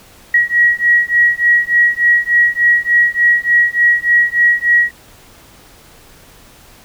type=beating tone pair; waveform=sine; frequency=1907 / 1910.4 Hz; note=A#6 / A#6; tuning=+39 / +42 cents; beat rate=3.4 Hz; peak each=-12 dBFS; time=0.34-4.91 s; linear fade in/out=5 ms; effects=pink hiss -43 dBFS RMS until 6.84 s